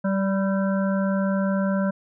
harmonic tone with a mistuned harmonic, 193.9 Hz, G3, 19 cents flat, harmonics 1 / 3 / 5 / 7 / 8, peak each -21 / -27 / -35 / -36 / -35 dBFS, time 0.04-1.91 s, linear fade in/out 10 ms, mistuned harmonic 5, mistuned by +37 cents, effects none

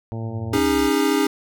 harmonic tone, 113.2 Hz, A2, 50 cents sharp, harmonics 1 / 2 / 3 / 4 / 5 / 6 / 7 / 8, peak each -27 / -33 / -37 / -39 / -41 / -43 / -44 / -45 dBFS, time 0.12-0.58 s, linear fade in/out 0 ms
sine exponential sweep, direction down, 115.8 to 61.74 Hz, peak -31 dBFS, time 0.21-0.91 s, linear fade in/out 50 ms
square chord, C# suspended second, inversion none, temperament equal with one note detuned, 277.2 / 311.1 / 406.3 Hz, C#4 / D#4 / G#4, 0 / 0 / -38 cents, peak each -22 dBFS, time 0.53-1.27 s, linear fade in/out 5 ms
effects none

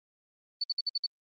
sine tone bursts, 4474 Hz, C#8, 15 cents sharp, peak -27 dBFS, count 6, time 0.61-1.064 s, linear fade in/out 5 ms, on 29 ms, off 56 ms, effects Opus 24 kbps

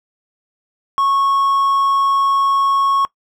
triangle tone, 1100 Hz, C#6, 14 cents flat, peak -11 dBFS, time 0.98-3.05 s, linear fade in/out 0 ms, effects noise-tail reverb RT60 0.1 s tail -20 dB re dry

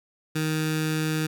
15% pulse tone with notch filter, 156.3 Hz, D#3, 8 cents sharp, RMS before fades -26 dBFS, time 0.35-1.27 s, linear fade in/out 10 ms, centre 640 Hz, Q 0.85, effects none

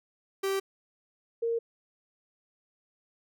45% pulse / sine tone pair in turn, 389.1 / 462.7 Hz, G4 / A#4, -13 / -13 cents, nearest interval minor third, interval 300 cents, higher second, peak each -27 / -26 dBFS, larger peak second, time 0.43-0.6 / 1.42-1.59 s, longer neither, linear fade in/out 10 ms, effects none

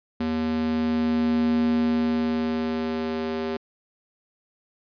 square tone with high-pass filter sweep, 79.4 Hz, D#2, 36 cents sharp, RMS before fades -24 dBFS, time 0.2-3.57 s, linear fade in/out 5 ms, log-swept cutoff 190 to 320 Hz, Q 4.5, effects resampled to 11025 Hz

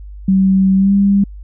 sine tone with pitch glide, 191.2 to 198.97 Hz, G3 to G3, -43 to +26 cents, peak -8 dBFS, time 0.28-1.24 s, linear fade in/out 5 ms, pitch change +69 cents, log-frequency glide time 0.76-0.93 s, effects added 50 Hz sine -29 dBFS peak until 1.43 s

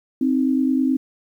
sine tone pair together, 261.6 / 311.1 Hz, C4 / D#4, 0 / 0 cents, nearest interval minor third, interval 300 cents, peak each -17 / -22 dBFS, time 0.21-0.97 s, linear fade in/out 5 ms, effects 9-bit

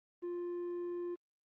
triangle tone with quantisation, 350.3 Hz, F4, 5 cents sharp, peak -35 dBFS, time 0.22-1.16 s, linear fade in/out 20 ms, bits 10, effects low-pass 2000 Hz 12 dB/octave + Opus 24 kbps

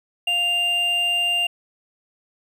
triangle tone pair together, 702.1 / 2794 Hz, F5 / F7, +9 / 0 cents, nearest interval 2 octaves, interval 2391 cents, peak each -29 / -17 dBFS, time 0.27-1.47 s, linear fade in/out 5 ms, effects none

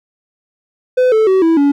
triangle tone with pitch steps, 506 / 438 / 379.1 / 328.1 / 284 Hz, B4 / A4 / F#4 / E4 / C#4, +42 / -8 / +42 / -8 / +42 cents, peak -6 dBFS, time 0.97-1.72 s, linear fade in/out 10 ms, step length 150 ms, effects none

